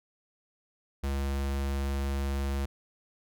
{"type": "tone", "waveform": "square", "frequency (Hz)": 69, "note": "C#2", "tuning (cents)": -7, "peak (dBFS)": -29, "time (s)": [1.03, 2.66], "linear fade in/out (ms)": 10, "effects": []}